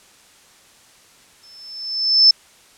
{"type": "tone with exponential growth", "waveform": "sine", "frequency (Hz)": 5274, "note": "E8", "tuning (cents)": 0, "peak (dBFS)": -5, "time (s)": [1.43, 2.31], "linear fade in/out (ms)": 5, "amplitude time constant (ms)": 190, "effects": ["white hiss -50 dBFS RMS until 2.77 s", "low-pass 9000 Hz 12 dB/octave"]}